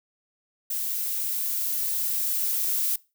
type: noise with level ramp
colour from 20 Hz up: violet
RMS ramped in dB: -29 to -25 dBFS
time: 0.7-2.96 s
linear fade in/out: 5 ms
effects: noise-tail reverb RT60 0.3 s tail -23 dB re dry